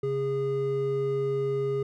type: tone pair together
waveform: triangle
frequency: 136.82 / 410 Hz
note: C#3 / G#4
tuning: -22 / -22 cents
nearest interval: octave + perfect fifth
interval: 1900 cents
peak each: -30 / -24 dBFS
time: 0.03-1.83 s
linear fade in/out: 5 ms
effects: none